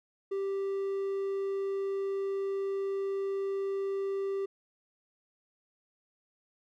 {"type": "tone", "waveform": "triangle", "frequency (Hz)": 392, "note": "G4", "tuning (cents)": 0, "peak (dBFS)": -28, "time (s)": [0.31, 4.46], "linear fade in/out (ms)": 10, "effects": []}